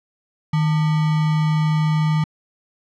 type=tone with sample-and-hold; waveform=sine; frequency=155.56 Hz; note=D#3; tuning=in tune; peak=-15 dBFS; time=0.53-2.24 s; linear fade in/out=5 ms; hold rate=1050 Hz; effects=low-pass 4000 Hz 12 dB/octave